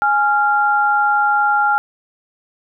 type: tone pair together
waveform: sine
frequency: 830.6 / 1388 Hz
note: G#5 / F6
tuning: 0 / -11 cents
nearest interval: major sixth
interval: 889 cents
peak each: -15 dBFS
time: 0.02-1.78 s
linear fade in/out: 0 ms
effects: none